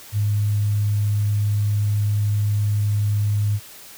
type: tone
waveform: sine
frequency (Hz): 103.83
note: G#2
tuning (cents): 0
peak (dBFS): -17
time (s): 0.12-3.6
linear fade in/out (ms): 50
effects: white hiss -42 dBFS RMS until 3.97 s